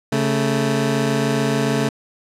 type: tone pair together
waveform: 20% pulse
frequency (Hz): 138.15 / 220.7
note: C#3 / A3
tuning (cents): -6 / +5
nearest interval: minor sixth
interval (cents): 811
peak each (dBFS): -15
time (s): 0.12-1.89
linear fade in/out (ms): 5
effects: low-pass 10000 Hz 12 dB/octave